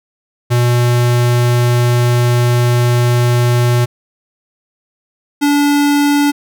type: tone pair in turn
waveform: square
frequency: 121.3 / 288.5 Hz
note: B2 / D4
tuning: -31 / -31 cents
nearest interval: octave + minor third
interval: 1500 cents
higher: second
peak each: -10 dBFS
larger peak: neither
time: 0.5-3.86 / 5.41-6.32 s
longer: first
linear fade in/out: 20 ms
effects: none